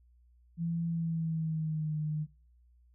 sine tone with pitch glide, 167.7 to 152.9 Hz, E3 to D#3, +30 to -30 cents, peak -30 dBFS, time 0.57-2.27 s, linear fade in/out 50 ms, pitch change -160 cents, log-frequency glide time 0.86-1.97 s, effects noise-tail reverb RT60 0.4 s tail -22 dB re dry + added 60 Hz sine -60 dBFS peak until 2.94 s

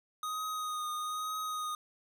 square tone with vibrato, 1244.5 Hz, D#6, in tune, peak -35 dBFS, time 0.23-1.75 s, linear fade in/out 2 ms, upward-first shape triangle, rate 1.1 Hz, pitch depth 26 cents each way, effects none

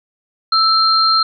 sine tone pair together, 1318.5 / 4181 Hz, E6 / C8, 0 / -2 cents, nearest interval octave + minor sixth, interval 1998 cents, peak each -13 dBFS, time 0.52-1.23 s, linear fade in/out 5 ms, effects none

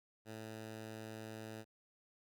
10% pulse tone, 110 Hz, A2, in tune, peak -38 dBFS, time 0.25-1.65 s, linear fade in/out 50 ms, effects none

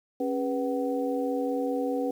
sine tone cluster, 273.7 / 406.6 / 491.6 / 755 Hz, C#4 / G#4 / B4 / F#5, -22 / -37 / -8 / +35 cents, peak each -29 / -37 / -29 / -36 dBFS, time 0.2-2.11 s, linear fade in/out 5 ms, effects 9-bit

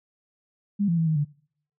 sine tone with pitch steps, 202.7 / 169.1 / 163.3 / 157.4 / 146.3 Hz, G#3 / E3 / E3 / D#3 / D3, -42 / +44 / -16 / +20 / -6 cents, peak -20 dBFS, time 0.79-1.25 s, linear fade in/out 20 ms, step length 92 ms, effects noise-tail reverb RT60 0.6 s tail -24 dB re dry

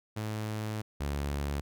sawtooth tone pair in turn, 107.8 / 71.34 Hz, A2 / D2, -35 / -50 cents, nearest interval perfect fifth, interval 715 cents, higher first, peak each -29 / -27 dBFS, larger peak second, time 0.16-0.82 / 1-1.61 s, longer first, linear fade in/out 10 ms, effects none

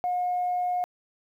sine tone, 719 Hz, F#5, 50 cents flat, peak -23 dBFS, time 0.04-0.84 s, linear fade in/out 0 ms, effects tanh soft clip ceiling -20 dBFS + 10-bit

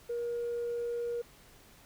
triangle tone with tanh clipping, 474.5 Hz, A#4, 31 cents sharp, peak -32 dBFS, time 0.09-1.22 s, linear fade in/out 10 ms, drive 5 dB, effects pink hiss -58 dBFS RMS until 1.85 s

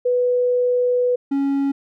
sine / triangle tone pair in turn, 493.9 / 277.2 Hz, B4 / C#4, 0 / 0 cents, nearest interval minor seventh, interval 1000 cents, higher first, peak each -15 dBFS, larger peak neither, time 0.05-1.16 / 1.31-1.72 s, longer first, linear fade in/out 10 ms, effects none

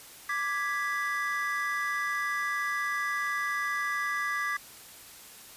triangle chord, G# diminished, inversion second, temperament equal, 1174.7 / 1661.2 / 1975.5 Hz, D6 / G#6 / B6, 0 / 0 / 0 cents, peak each -31 dBFS, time 0.29-4.57 s, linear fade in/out 5 ms, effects white hiss -49 dBFS RMS until 5.56 s + resampled to 32000 Hz

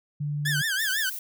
sine tone, 146.83 Hz, D3, in tune, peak -26 dBFS, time 0.2-0.62 s, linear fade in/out 10 ms
sawtooth tone with vibrato, 1649 Hz, G#6, 13 cents flat, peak -21 dBFS, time 0.45-1.1 s, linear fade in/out 10 ms, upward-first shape triangle, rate 6 Hz, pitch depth 190 cents each way
violet noise, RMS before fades -35 dBFS, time 0.79-1.19 s, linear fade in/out 2 ms
effects none

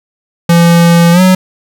square tone with pitch glide, 170.1 to 185.5 Hz, F3 to F#3, -45 to +5 cents, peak -4 dBFS, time 0.49-1.35 s, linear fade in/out 5 ms, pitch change +150 cents, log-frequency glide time 1.12-1.21 s, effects none

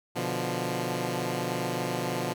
10% pulse chord, B diminished, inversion none, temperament equal, 123.47 / 146.83 / 174.61 Hz, B2 / D3 / F3, 0 / 0 / 0 cents, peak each -24 / -27 / -24 dBFS, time 0.15-2.34 s, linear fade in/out 20 ms, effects none

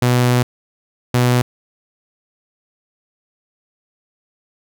sawtooth tone pair in turn, 123.47 / 123.47 Hz, B2 / B2, 0 / 0 cents, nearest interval unison, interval 0 cents, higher neither, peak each -8 dBFS, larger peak neither, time 0.02-0.43 / 1.14-1.42 s, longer first, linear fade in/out 5 ms, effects none

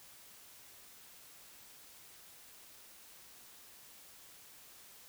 silence, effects white hiss -57 dBFS RMS until 5.08 s

